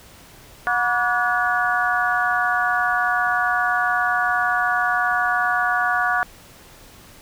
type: harmonic tone with a mistuned harmonic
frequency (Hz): 242.5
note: B3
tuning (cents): -31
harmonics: 3 / 4 / 5 / 6 / 7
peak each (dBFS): -23 / -31 / -24 / -21 / -26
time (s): 0.67-6.23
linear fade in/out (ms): 0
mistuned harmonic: 5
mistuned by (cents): -87
effects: pink hiss -46 dBFS RMS until 7.21 s